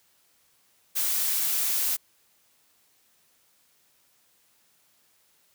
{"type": "noise", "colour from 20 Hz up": "blue", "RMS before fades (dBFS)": -26, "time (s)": [0.95, 1.97], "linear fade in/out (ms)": 20, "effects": ["white hiss -65 dBFS RMS until 5.54 s", "high-pass 60 Hz 12 dB/octave"]}